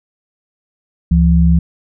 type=tone pair together; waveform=sine; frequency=70.5 / 169.28 Hz; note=C#2 / E3; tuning=+30 / +46 cents; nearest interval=octave + minor third; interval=1516 cents; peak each=-10 dBFS; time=1.11-1.59 s; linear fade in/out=5 ms; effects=none